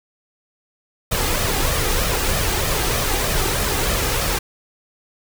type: noise with flanger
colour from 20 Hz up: pink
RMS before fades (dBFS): -20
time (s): 1.11-4.39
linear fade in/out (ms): 10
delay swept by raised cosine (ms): 1.6 to 2.52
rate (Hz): 3.2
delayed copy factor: +0.5
effects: none